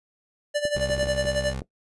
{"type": "tone with tremolo", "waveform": "square", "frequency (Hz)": 587.3, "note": "D5", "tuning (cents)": 0, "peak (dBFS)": -21, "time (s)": [0.54, 1.54], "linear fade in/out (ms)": 20, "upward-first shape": "sine", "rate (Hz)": 11, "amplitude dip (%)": 75}
{"type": "clicks", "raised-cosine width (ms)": 2, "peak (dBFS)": -21, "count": 8, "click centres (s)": [0.653, 0.773, 0.898, 0.979, 1.031, 1.07, 1.25, 1.619]}
{"type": "tone", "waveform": "20% pulse", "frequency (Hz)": 65.41, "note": "C2", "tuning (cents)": 0, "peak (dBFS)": -25, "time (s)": [0.75, 1.61], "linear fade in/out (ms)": 10}
{"effects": ["noise-tail reverb RT60 0.1 s tail -18 dB re dry", "resampled to 24000 Hz"]}